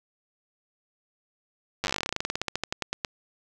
slowing click train, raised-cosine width 0.2 ms, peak -10 dBFS, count 29, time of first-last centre 1.84-3.048 s, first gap 9 ms, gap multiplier 1.1, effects none

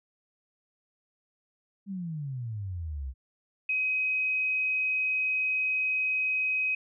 sine exponential sweep, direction down, 204.3 to 62.2 Hz, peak -32 dBFS, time 1.86-3.14 s, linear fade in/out 50 ms
sine tone, 2527 Hz, D#7, 26 cents sharp, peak -25 dBFS, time 3.69-6.75 s, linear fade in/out 5 ms
effects none

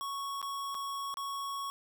square tone with dropouts, 1108.7 Hz, C#6, in tune, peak -36 dBFS, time 0.01-1.7 s, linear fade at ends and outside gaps 0 ms, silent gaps 0.416-0.427 / 0.745-0.75 / 1.141-1.171 s, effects none

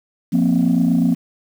sine chord, F suspended fourth, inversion none, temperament equal, 174.61 / 233.1 / 261.6 Hz, F3 / Bb3 / C4, 0 / 0 / 0 cents, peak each -16 dBFS, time 0.32-1.15 s, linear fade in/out 20 ms, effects tanh soft clip ceiling -8 dBFS + 7-bit

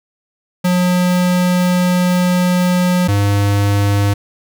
square tone pair in turn, 179.8 / 101.09 Hz, F#3 / G#2, -49 / -46 cents, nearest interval minor seventh, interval 997 cents, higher first, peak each -12 dBFS, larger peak neither, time 0.64-3.08 / 3.08-4.14 s, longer first, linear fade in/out 10 ms, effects none

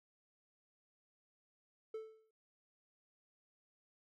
triangle tone with exponential decay, 440 Hz, A4, in tune, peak -37 dBFS, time 1.94-2.31 s, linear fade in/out 5 ms, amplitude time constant 80 ms, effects none

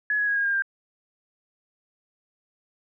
sine tone with pitch steps, 1694 / 1672.6 / 1651.5 / 1630.6 / 1610 / 1589.7 Hz, G#6 / G#6 / G#6 / G#6 / G6 / G6, +34 / +12 / -10 / -32 / +46 / +24 cents, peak -21 dBFS, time 0.1-0.622 s, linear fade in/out 2 ms, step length 87 ms, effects none

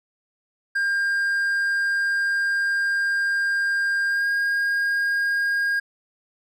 triangle tone with pitch glide, 1603 to 1623.5 Hz, G6 to G#6, +38 to -40 cents, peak -18 dBFS, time 0.75-5.8 s, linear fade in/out 10 ms, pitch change +22 cents, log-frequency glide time 4.08-4.28 s, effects none

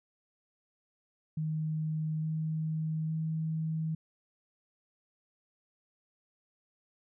sine tone with pitch steps, 156.3 / 157.75 / 159.22 Hz, D#3 / D#3 / D#3, +8 / +24 / +40 cents, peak -30 dBFS, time 1.37-3.95 s, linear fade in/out 5 ms, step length 860 ms, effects none

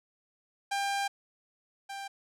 sawtooth tone pair in turn, 797 / 790.6 Hz, G5 / G5, +28 / +15 cents, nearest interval unison, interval 13 cents, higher first, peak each -25 / -34 dBFS, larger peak first, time 0.71-1.08 / 1.89-2.08 s, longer first, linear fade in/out 10 ms, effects low-pass 10000 Hz 12 dB/octave

